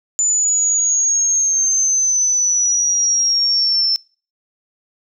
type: exponential sweep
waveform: sine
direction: down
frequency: 7040 to 5330 Hz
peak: -13 dBFS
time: 0.19-3.96 s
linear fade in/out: 0 ms
effects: noise-tail reverb RT60 0.4 s tail -26 dB re dry